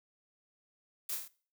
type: noise with echo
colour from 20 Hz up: blue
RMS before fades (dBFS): -37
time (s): 1.09-1.15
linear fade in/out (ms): 5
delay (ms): 26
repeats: 5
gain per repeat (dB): -3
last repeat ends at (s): 1.28
effects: noise-tail reverb RT60 0.4 s tail -19 dB re dry